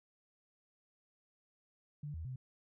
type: tone with pitch steps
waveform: sine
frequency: 147 / 80.5 / 128.7 Hz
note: D3 / E2 / C3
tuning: +2 / -41 / -28 cents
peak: -40 dBFS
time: 2.03-2.36 s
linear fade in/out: 5 ms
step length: 110 ms
effects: none